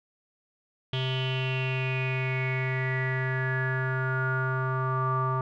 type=tone with low-pass filter sweep; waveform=square; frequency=130.2 Hz; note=C3; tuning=8 cents flat; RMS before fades=-28 dBFS; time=0.93-5.41 s; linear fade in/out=2 ms; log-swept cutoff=3200 to 1100 Hz; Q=9.7; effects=none